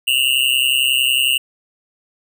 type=tone with amplitude modulation; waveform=square; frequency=2822 Hz; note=F7; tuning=17 cents sharp; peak=-10 dBFS; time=0.07-1.38 s; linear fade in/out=10 ms; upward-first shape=sine; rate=131 Hz; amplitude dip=100%; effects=none